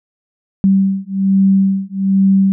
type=beating tone pair; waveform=sine; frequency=193.2 / 194.4 Hz; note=G3 / G3; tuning=-25 / -14 cents; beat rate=1.2 Hz; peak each=-13 dBFS; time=0.64-2.52 s; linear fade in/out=0 ms; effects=none